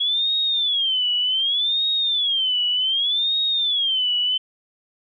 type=tone with vibrato; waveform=sine; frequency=3322 Hz; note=G#7; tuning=in tune; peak=-18 dBFS; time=0-4.38 s; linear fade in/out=10 ms; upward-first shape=sine; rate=0.66 Hz; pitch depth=210 cents each way; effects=none